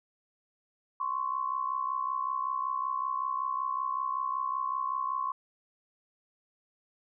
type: tone pair together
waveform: sine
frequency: 1043.4 / 1108.7 Hz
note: C6 / C#6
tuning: -5 / 0 cents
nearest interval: minor second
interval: 105 cents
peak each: -32 / -32 dBFS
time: 1-5.32 s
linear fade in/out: 5 ms
effects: none